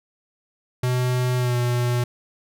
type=tone with pitch glide; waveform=square; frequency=125.5 to 122 Hz; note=B2 to B2; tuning=+28 to -21 cents; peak=-20 dBFS; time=0.83-2.04 s; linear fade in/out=5 ms; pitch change=-49 cents; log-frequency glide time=1.37-1.56 s; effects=none